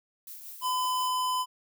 violet noise with tremolo, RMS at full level -42 dBFS, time 0.27-1.08 s, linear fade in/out 2 ms, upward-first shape triangle, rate 5.6 Hz, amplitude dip 45%
square tone, 1011 Hz, B5, 40 cents sharp, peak -27 dBFS, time 0.61-1.46 s, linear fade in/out 50 ms
effects none

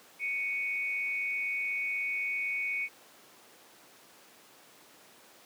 sine tone pair together, 2226 / 2489 Hz, C#7 / D#7, +7 / 0 cents, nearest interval major second, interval 193 cents, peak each -31 / -36 dBFS, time 0.19-2.89 s, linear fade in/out 50 ms, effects pink hiss -56 dBFS RMS until 5.45 s + high-pass 300 Hz 12 dB/octave

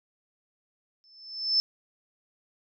sine tone with exponential growth, 5274 Hz, E8, in tune, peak -18 dBFS, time 1.04-1.6 s, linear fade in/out 0 ms, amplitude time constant 120 ms, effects none

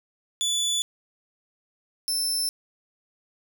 25% pulse tone pair in turn, 3465 / 5307 Hz, A7 / E8, -27 / +11 cents, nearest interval perfect fifth, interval 738 cents, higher second, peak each -19 dBFS, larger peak neither, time 0.41-0.82 / 2.08-2.49 s, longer neither, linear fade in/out 0 ms, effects none

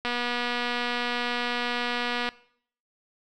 click train, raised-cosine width 0.3 ms, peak -13 dBFS, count 543, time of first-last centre 0.05-2.29 s, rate 242 Hz, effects noise-tail reverb RT60 0.6 s tail -20 dB re dry

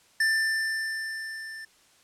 square tone with level ramp, 1778 Hz, A6, 18 cents sharp, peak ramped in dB -21 to -39 dBFS, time 0.2-1.65 s, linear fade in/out 5 ms, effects white hiss -60 dBFS RMS until 2.03 s + low-pass 9000 Hz 12 dB/octave

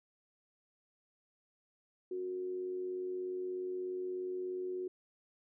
sine tone with amplitude modulation, 366.5 Hz, F#4, 16 cents flat, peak -34 dBFS, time 2.11-4.88 s, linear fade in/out 5 ms, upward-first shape sine, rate 96.8 Hz, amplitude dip 40%, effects none

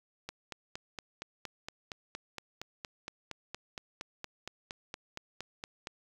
click train, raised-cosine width 0.2 ms, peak -22 dBFS, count 25, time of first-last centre 0.29-5.871 s, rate 4.3 Hz, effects 8-bit

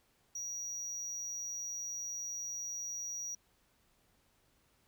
triangle tone, 5770 Hz, F#8, 44 cents flat, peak -37 dBFS, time 0.35-3.35 s, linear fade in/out 5 ms, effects pink hiss -72 dBFS RMS until 4.87 s

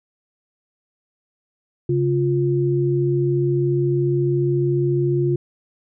sine tone pair together, 137.2 / 351.4 Hz, C#3 / F4, -17 / +11 cents, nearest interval octave + major third, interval 1628 cents, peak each -19 dBFS, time 1.89-5.36 s, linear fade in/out 5 ms, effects none

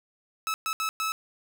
sawtooth tone bursts at uneven times, 1300 Hz, E6, 24 cents flat, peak -23 dBFS, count 4, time 0.47-0.54 / 0.66-0.73 / 0.8-0.89 / 1-1.12 s, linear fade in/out 0 ms, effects none

